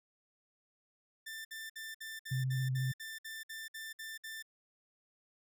sawtooth tone bursts, 1780 Hz, A6, 20 cents sharp, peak -39 dBFS, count 13, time 1.26-4.426 s, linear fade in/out 10 ms, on 190 ms, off 58 ms
sine tone with vibrato, 130 Hz, C3, 11 cents flat, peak -31 dBFS, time 2.31-2.92 s, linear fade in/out 10 ms, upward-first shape sine, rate 14 Hz, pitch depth 23 cents each way
effects none

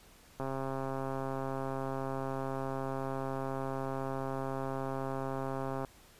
click train, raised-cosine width 1 ms, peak -23 dBFS, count 731, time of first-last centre 0.4-5.848 s, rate 134 Hz, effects pink hiss -59 dBFS RMS until 6.19 s + resampled to 32000 Hz

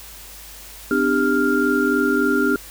sine tone cluster, 254.8 / 298.3 / 397.3 / 1398 Hz, C4 / D4 / G4 / F6, -46 / +27 / +23 / +1 cents, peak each -21 dBFS, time 0.91-2.56 s, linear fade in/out 2 ms, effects added 50 Hz sine -44 dBFS peak until 2.7 s + white hiss -40 dBFS RMS until 2.7 s

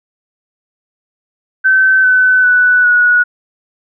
sine tone with pitch steps, 1536 / 1510.5 / 1485.4 / 1460.7 Hz, G6 / F#6 / F#6 / F#6, -36 / +35 / +6 / -23 cents, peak -6 dBFS, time 1.64-3.24 s, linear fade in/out 20 ms, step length 400 ms, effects none

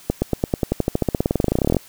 accelerating click train, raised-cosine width 2 ms, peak -4 dBFS, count 30, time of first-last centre 0.1-1.768 s, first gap 120 ms, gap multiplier 0.94, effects white hiss -46 dBFS RMS until 1.88 s

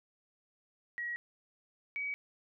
sine tone pair in turn, 1908 / 2269 Hz, A#6 / C#7, +40 / +40 cents, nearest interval minor third, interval 300 cents, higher second, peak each -35 / -34 dBFS, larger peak second, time 0.98-1.16 / 1.96-2.14 s, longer neither, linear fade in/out 0 ms, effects none

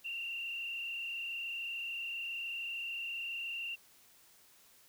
sine tone with frequency modulation, 2753 Hz, F7, 25 cents flat, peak -37 dBFS, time 0.04-3.76 s, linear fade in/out 20 ms, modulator 33 Hz, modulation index 2, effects white hiss -63 dBFS RMS until 4.88 s

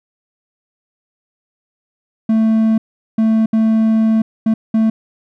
triangle tone bursts at uneven times, 221.5 Hz, A3, 12 cents sharp, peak -8 dBFS, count 5, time 2.29-2.78 / 3.18-3.46 / 3.53-4.22 / 4.46-4.54 / 4.74-4.9 s, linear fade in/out 5 ms, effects none

